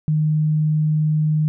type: tone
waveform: sine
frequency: 153.8 Hz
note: D#3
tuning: 20 cents flat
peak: -15 dBFS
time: 0.08-1.48 s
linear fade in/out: 0 ms
effects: none